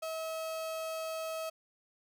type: tone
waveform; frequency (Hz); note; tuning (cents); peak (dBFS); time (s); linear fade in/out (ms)
35% pulse; 643; E5; -43; -34; 0.02-1.5; 10
effects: none